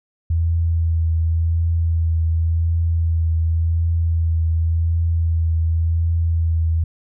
sine tone with vibrato, 82.41 Hz, E2, in tune, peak -15 dBFS, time 0.3-6.84 s, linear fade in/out 5 ms, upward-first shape triangle, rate 0.9 Hz, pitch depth 23 cents each way, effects none

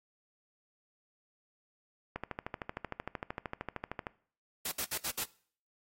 click train, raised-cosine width 0.5 ms, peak -21 dBFS, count 26, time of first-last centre 2.16-4.068 s, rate 13.1 Hz
white noise bursts, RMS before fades -35 dBFS, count 5, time 4.65-5.24 s, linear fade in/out 5 ms, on 66 ms, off 65 ms
effects noise-tail reverb RT60 0.5 s tail -21 dB re dry + AAC 48 kbps

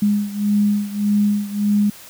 sine beating tone pair, 205.5 / 207.2 Hz, G#3 / G#3, -18 / -4 cents, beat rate 1.7 Hz, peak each -17 / -20 dBFS, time 0.02-1.9 s, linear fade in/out 5 ms, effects white hiss -41 dBFS RMS until 2.09 s

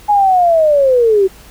sine linear sweep, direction down, 842 to 372 Hz, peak -7 dBFS, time 0.08-1.28 s, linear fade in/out 20 ms, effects added 50 Hz sine -42 dBFS peak until 1.5 s + pink hiss -41 dBFS RMS until 1.5 s

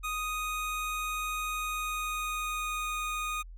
25% pulse tone with pitch glide, 1244.5 to 1235.9 Hz, D#6 to D#6, 0 to -12 cents, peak -28 dBFS, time 0.03-3.43 s, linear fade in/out 20 ms, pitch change -12 cents, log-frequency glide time 1.46-2.95 s, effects added 42 Hz sine -43 dBFS peak until 3.57 s

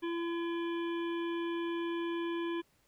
harmonic tone with a mistuned harmonic, 338.6 Hz, E4, 46 cents sharp, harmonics 1 / 3 / 5 / 7 / 9 / 10, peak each -33 / -43 / -47 / -50 / -52 / -53 dBFS, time 0.02-2.62 s, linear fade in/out 20 ms, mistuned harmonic 7, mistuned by +18 cents, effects pink hiss -71 dBFS RMS until 2.87 s

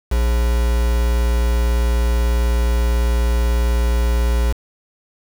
triangle tone with quantisation, 59.2 Hz, A#1, 27 cents sharp, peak -12 dBFS, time 0.11-4.53 s, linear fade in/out 10 ms, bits 4, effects none

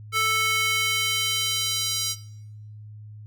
square tone with high-pass filter sweep, 440 Hz, A4, in tune, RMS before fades -24 dBFS, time 0.12-2.16 s, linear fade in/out 50 ms, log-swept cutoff 1600 to 4600 Hz, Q 2, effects noise-tail reverb RT60 0.8 s tail -19 dB re dry + added 106 Hz sine -39 dBFS peak until 3.26 s

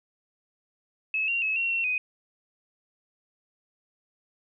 sine tone with pitch steps, 2588 / 2759 / 2582 / 2734 / 2719 / 2501 Hz, E7 / F7 / E7 / F7 / F7 / D#7, -32 / -22 / -37 / -37 / -47 / +8 cents, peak -24 dBFS, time 1.14-1.98 s, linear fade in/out 2 ms, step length 140 ms, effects none

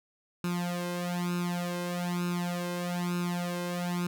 sawtooth tone with flanger, 175.9 Hz, F3, 13 cents sharp, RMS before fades -32 dBFS, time 0.44-4.07 s, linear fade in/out 2 ms, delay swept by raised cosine 0.76 to 1.96 ms, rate 1.1 Hz, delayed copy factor +0.95, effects none

